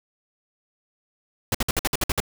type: noise bursts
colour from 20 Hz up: pink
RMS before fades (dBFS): -22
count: 9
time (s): 1.52-2.202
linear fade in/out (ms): 2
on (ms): 26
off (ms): 56
effects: none